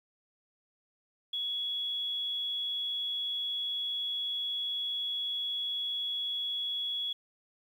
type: tone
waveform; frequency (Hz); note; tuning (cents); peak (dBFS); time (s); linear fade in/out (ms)
sine; 3361; G#7; +20; -31; 1.33-7.13; 5
effects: 10-bit